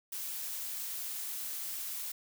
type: noise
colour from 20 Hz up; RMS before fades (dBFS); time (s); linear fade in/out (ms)
blue; -39; 0.12-2.12; 5
effects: none